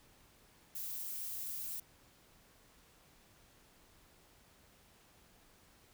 violet noise, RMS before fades -42 dBFS, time 0.75-1.8 s, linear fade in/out 5 ms, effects pink hiss -65 dBFS RMS until 5.93 s

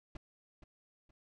brown noise with echo, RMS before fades -43 dBFS, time 0.15-0.17 s, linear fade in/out 5 ms, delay 470 ms, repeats 2, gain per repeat -10 dB, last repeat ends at 1.11 s, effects low-pass 5000 Hz 12 dB/octave

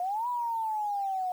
sine exponential two-way sweep, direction up then down, 701 to 987.8 to 725 Hz, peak -28 dBFS, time 0-1.32 s, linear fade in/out 2 ms, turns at 0.28 s, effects 9-bit

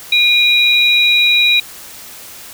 sine tone pair together, 2430 / 3857 Hz, D#7 / B7, -42 / -42 cents, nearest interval minor sixth, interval 800 cents, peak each -11 dBFS, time 0.12-1.6 s, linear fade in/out 5 ms, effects white hiss -34 dBFS RMS until 2.53 s

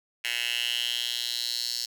10% pulse tone with high-pass filter sweep, 120 Hz, B2, 49 cents flat, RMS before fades -30 dBFS, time 0.24-1.86 s, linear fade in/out 10 ms, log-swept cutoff 2400 to 4700 Hz, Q 4.7, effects none

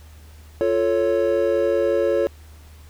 triangle chord, F augmented, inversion none, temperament equal, 349.2 / 440 / 554.4 Hz, F4 / A4 / C#5, 0 / 0 / 0 cents, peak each -21 / -20 / -18 dBFS, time 0.61-2.27 s, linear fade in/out 0 ms, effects added 76 Hz sine -42 dBFS peak until 2.89 s + pink hiss -52 dBFS RMS until 2.89 s

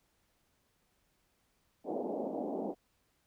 pink band-pass noise, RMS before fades -37 dBFS, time 1.84-2.75 s, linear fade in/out 50 ms, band 210 to 780 Hz, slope 48 dB/octave, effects pink hiss -75 dBFS RMS until 3.26 s

